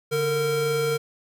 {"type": "tone pair together", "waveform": "square", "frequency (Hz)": [145.4, 459.5], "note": ["D3", "A#4"], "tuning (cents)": [-17, -25], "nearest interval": "octave + minor sixth", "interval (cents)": 1992, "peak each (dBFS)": [-30, -23], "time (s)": [0.11, 0.98], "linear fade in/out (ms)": 20, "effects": []}